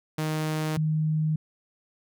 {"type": "tone pair in turn", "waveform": ["sawtooth", "sine"], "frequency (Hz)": [155.56, 155.56], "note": ["D#3", "D#3"], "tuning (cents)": [0, 0], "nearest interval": "unison", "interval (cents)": 0, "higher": "neither", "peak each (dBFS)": -22, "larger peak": "neither", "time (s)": [[0.18, 0.77], [0.77, 1.36]], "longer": "neither", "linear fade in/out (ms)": 5, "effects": []}